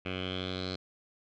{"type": "tone with low-pass filter sweep", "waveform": "10% pulse", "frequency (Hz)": 92.5, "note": "F#2", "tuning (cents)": 0, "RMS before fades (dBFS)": -36, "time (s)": [0.05, 0.76], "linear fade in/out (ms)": 10, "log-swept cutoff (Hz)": [2700, 4300], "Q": 6.8, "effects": []}